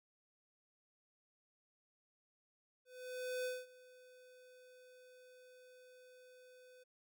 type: tone with ADSR envelope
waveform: square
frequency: 504 Hz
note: B4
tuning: 35 cents sharp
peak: -38 dBFS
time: 2.85-6.84 s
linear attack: 600 ms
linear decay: 210 ms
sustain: -22 dB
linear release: 14 ms
effects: none